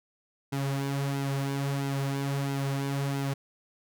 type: tone with flanger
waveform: sawtooth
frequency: 138.59 Hz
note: C#3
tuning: in tune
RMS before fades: -30 dBFS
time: 0.52-3.34 s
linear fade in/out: 10 ms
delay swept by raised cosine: 1.7 to 5.7 ms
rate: 1.5 Hz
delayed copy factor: -0.6
effects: none